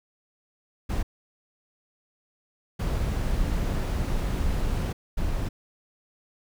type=noise bursts at uneven times; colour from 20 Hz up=brown; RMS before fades=-26 dBFS; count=3; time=0.89-1.03 / 2.79-4.93 / 5.17-5.49 s; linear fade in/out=10 ms; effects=none